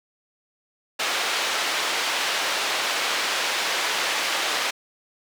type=band-pass noise; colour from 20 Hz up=white; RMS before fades=-25 dBFS; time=0.99-4.71 s; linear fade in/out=10 ms; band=480 to 3800 Hz; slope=12 dB/octave; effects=none